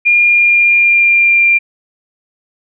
sine tone with pitch glide, 2414 to 2382 Hz, D7 to D7, +47 to +24 cents, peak -6 dBFS, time 0.05-1.59 s, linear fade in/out 20 ms, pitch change -23 cents, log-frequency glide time 0.24-1.46 s, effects none

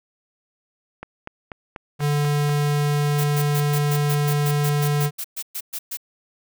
click train, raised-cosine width 0.5 ms, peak -18 dBFS, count 7, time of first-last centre 1.03-2.493 s, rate 4.1 Hz
square tone, 146.3 Hz, D3, 6 cents flat, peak -19 dBFS, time 1.99-5.11 s, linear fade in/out 50 ms
blue noise bursts, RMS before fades -29 dBFS, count 16, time 3.18-5.972 s, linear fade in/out 10 ms, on 62 ms, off 120 ms
effects none

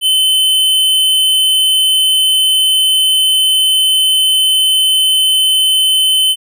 square tone, 3053 Hz, G7, 46 cents flat, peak -9 dBFS, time 0.01-6.36 s, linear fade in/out 50 ms, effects none

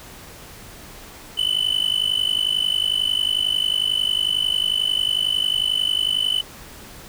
triangle tone with amplitude modulation, 3007 Hz, F#7, 27 cents sharp, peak -13 dBFS, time 1.37-6.42 s, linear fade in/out 20 ms, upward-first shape sine, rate 51.1 Hz, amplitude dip 90%, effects pink hiss -41 dBFS RMS until 7.08 s

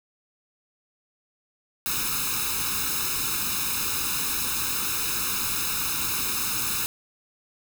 white noise with comb filter, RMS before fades -27 dBFS, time 1.86-6.86 s, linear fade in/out 0 ms, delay 0.77 ms, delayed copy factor +0.95, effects none

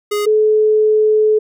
square / sine tone pair in turn, 415.3 / 430 Hz, G#4 / A4, 0 / -40 cents, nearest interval minor second, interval 60 cents, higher second, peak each -16 / -9 dBFS, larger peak second, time 0.11-0.26 / 0.26-1.39 s, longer second, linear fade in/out 10 ms, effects none

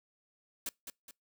white noise with echo, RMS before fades -37 dBFS, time 0.66-0.69 s, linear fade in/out 2 ms, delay 210 ms, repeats 2, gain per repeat -7 dB, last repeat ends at 1.11 s, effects noise-tail reverb RT60 0.2 s tail -26 dB re dry

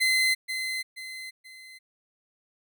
30% pulse tone with echo, 2055 Hz, C7, 32 cents flat, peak -18 dBFS, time 0-0.35 s, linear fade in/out 20 ms, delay 480 ms, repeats 3, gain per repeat -8 dB, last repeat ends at 1.79 s, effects none

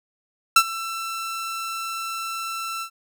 sawtooth tone with ADSR envelope, 1338 Hz, E6, 25 cents sharp, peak -5 dBFS, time 0.56-2.9 s, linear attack 5 ms, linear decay 62 ms, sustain -19 dB, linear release 81 ms, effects none

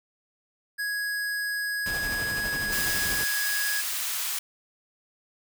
square tone, 1664 Hz, G#6, 3 cents sharp, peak -28 dBFS, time 0.78-3.82 s, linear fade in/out 20 ms
pink noise with tremolo, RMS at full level -34 dBFS, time 1.86-3.24 s, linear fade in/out 2 ms, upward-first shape sine, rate 12 Hz, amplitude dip 35%
white high-pass noise, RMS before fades -30 dBFS, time 2.72-4.39 s, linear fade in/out 5 ms, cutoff 1100 Hz, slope 12 dB/octave
effects none

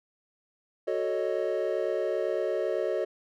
triangle chord, D# half-diminished seventh, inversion first, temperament equal, 370 / 440 / 554.4 / 622.3 Hz, F#4 / A4 / C#5 / D#5, 0 / 0 / 0 / 0 cents, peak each -30 dBFS, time 0.87-3.05 s, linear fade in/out 10 ms, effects none

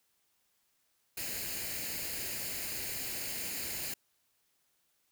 white noise with comb filter, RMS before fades -38 dBFS, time 1.17-3.94 s, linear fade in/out 5 ms, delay 0.43 ms, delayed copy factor +0.6, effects white hiss -75 dBFS RMS until 5.11 s

